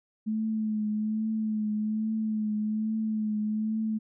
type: tone with vibrato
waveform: sine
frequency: 215.9 Hz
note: A3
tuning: 33 cents flat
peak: -26 dBFS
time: 0.26-3.99 s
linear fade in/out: 20 ms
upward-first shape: triangle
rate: 1.2 Hz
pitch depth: 37 cents each way
effects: none